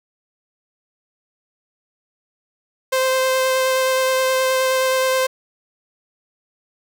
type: tone with vibrato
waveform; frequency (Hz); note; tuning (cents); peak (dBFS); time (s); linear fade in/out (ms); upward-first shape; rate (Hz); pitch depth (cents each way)
sawtooth; 521; C5; -7; -12; 2.92-5.27; 10; sine; 9.5; 10
effects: none